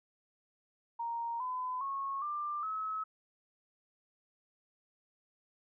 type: tone with pitch steps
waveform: sine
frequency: 932.3 / 1010.8 / 1096 / 1188.3 / 1288.4 Hz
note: A#5 / B5 / C#6 / D6 / E6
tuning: 0 / +40 / -20 / +20 / -40 cents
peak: -34 dBFS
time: 0.99-3.04 s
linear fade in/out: 10 ms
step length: 410 ms
effects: none